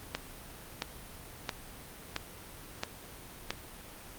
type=click train; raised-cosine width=0.2 ms; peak=-14 dBFS; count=6; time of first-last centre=0.15-3.506 s; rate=1.49 Hz; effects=pink hiss -48 dBFS RMS until 4.18 s + Opus 32 kbps